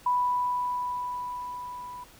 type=tone with level ramp; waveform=sine; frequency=987.8 Hz; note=B5; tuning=in tune; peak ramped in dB=-21 to -38 dBFS; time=0.06-2.04 s; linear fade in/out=5 ms; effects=pink hiss -53 dBFS RMS until 2.19 s